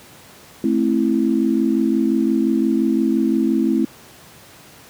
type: tone cluster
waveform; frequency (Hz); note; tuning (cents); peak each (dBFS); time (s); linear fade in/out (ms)
sine; 218.5 / 264.4 / 330; A3 / C4 / E4; -12 / +18 / +2; -19; 0.64-3.85; 2
effects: pink hiss -44 dBFS RMS until 4.89 s + high-pass 100 Hz 12 dB/octave